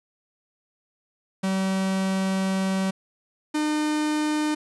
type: tone pair in turn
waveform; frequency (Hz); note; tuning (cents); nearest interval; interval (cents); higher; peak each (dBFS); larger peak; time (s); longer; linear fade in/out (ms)
45% pulse; 191.1 / 303.4; G3 / D#4; -44 / -44; minor sixth; 800; second; -22 / -22; neither; 1.43-2.91 / 3.54-4.55; first; 10
effects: resampled to 24000 Hz + 9-bit